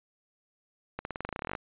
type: accelerating click train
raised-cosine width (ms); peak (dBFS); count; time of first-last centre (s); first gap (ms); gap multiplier
0.5; -19; 17; 0.99-1.552; 61; 0.92
effects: resampled to 8000 Hz